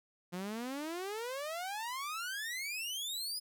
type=exponential sweep; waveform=sawtooth; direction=up; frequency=173 to 5090 Hz; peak=-34 dBFS; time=0.32-3.4 s; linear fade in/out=20 ms; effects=none